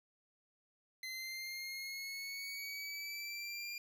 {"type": "linear sweep", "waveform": "25% pulse", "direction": "up", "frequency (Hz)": [2052, 2399], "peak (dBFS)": -38, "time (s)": [1.03, 3.78], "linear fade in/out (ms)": 2, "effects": []}